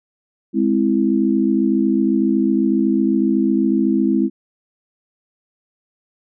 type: chord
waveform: sine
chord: Ab augmented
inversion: none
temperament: equal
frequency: 207.7 / 261.6 / 329.6 Hz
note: Ab3 / C4 / E4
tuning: 0 / 0 / 0 cents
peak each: -18 dBFS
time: 0.53-4.3 s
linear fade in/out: 50 ms
effects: none